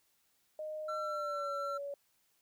sine tone with pitch glide, 617 to 565.8 Hz, D#5 to C#5, -15 to +35 cents, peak -38 dBFS, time 0.59-1.94 s, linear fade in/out 2 ms, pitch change -150 cents, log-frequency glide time 0.97-1.5 s
triangle tone, 1349 Hz, E6, 40 cents sharp, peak -35 dBFS, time 0.88-1.78 s, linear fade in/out 10 ms
effects white hiss -74 dBFS RMS until 2.41 s

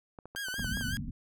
clicks, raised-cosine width 1 ms, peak -31 dBFS, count 9, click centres 0.188 / 0.256 / 0.35 / 0.485 / 0.541 / 0.594 / 0.645 / 0.772 / 0.81 s
sawtooth tone with vibrato, 1563 Hz, G6, 6 cents flat, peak -31 dBFS, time 0.36-0.97 s, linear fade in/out 0 ms, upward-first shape sine, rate 5.4 Hz, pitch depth 89 cents each way
white low-pass noise, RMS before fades -36 dBFS, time 0.58-1.11 s, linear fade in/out 5 ms, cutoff 260 Hz, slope 96 dB/octave
effects none

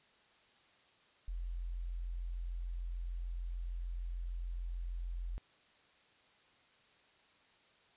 sine tone, 43.34 Hz, F1, 12 cents flat, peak -37 dBFS, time 1.28-5.38 s, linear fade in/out 0 ms, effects white hiss -67 dBFS RMS until 7.96 s + resampled to 8000 Hz

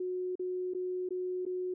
sine tone with dropouts, 365.3 Hz, F#4, 22 cents flat, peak -32 dBFS, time 0-1.74 s, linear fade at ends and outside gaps 5 ms, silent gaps 0.355-0.394 / 0.737-0.747 / 1.09-1.106 / 1.453-1.463 s, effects none

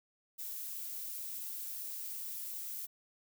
violet noise, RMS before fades -42 dBFS, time 0.38-2.87 s, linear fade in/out 20 ms, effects none

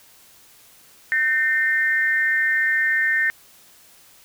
sine tone with amplitude modulation, 1817 Hz, A#6, 45 cents flat, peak -13 dBFS, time 1.12-3.3 s, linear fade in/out 0 ms, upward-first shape sine, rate 280 Hz, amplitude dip 85%, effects white hiss -51 dBFS RMS until 4.24 s

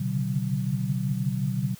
sine tone cluster, 124.2 / 137.5 / 143 / 153.9 / 189.6 Hz, B2 / C#3 / D3 / D#3 / F#3, +10 / -14 / -46 / -19 / +43 cents, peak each -29 / -32 / -31 / -35 / -29 dBFS, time 0-1.75 s, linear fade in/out 10 ms, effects white hiss -50 dBFS RMS until 1.79 s

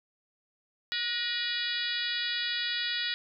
harmonic tone with a mistuned harmonic, 485.3 Hz, B4, 30 cents flat, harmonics 3 / 4 / 5 / 6 / 7 / 8 / 9 / 10, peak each -39 / -35 / -41 / -39 / -36 / -35 / -40 / -39 dBFS, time 0.92-3.14 s, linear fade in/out 0 ms, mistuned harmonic 4, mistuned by -51 cents, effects none

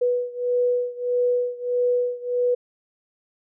sine beating tone pair, 490.5 / 492.1 Hz, B4 / B4, -12 / -6 cents, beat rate 1.6 Hz, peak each -22 / -24 dBFS, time 0.01-2.55 s, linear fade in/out 10 ms, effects none

